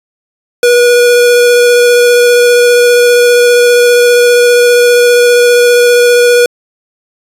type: tone with vibrato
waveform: square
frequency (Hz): 484.3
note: B4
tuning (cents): -34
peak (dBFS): -4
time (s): 0.63-6.46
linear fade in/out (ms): 2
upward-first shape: square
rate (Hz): 15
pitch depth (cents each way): 8
effects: resampled to 32000 Hz